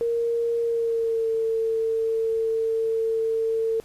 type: tone with pitch glide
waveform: sine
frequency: 466.2 to 449.3 Hz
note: A#4 to A4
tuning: 0 to +36 cents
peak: -21 dBFS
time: 0.01-3.8 s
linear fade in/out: 0 ms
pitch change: -64 cents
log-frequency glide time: 0.61-1.32 s
effects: pink hiss -53 dBFS RMS until 3.84 s + resampled to 32000 Hz